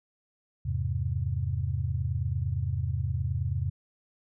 sine chord, E augmented, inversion none, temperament equal with one note detuned, 82.41 / 101.57 / 130.81 Hz, E2 / G#2 / B#2, 0 / -38 / 0 cents, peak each -31 dBFS, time 0.65-3.7 s, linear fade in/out 10 ms, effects none

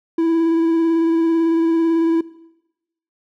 triangle tone with vibrato, 329.6 Hz, E4, in tune, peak -12 dBFS, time 0.18-2.21 s, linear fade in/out 5 ms, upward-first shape square, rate 18 Hz, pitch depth 16 cents each way, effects noise-tail reverb RT60 0.9 s tail -19 dB re dry

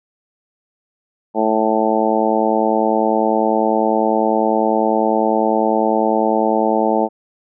harmonic tone, 110 Hz, A2, in tune, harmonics 2 / 3 / 4 / 5 / 6 / 7 / 8, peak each -21 / -21 / -21 / -21 / -21 / -21 / -21 dBFS, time 1.34-7.09 s, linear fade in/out 50 ms, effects none

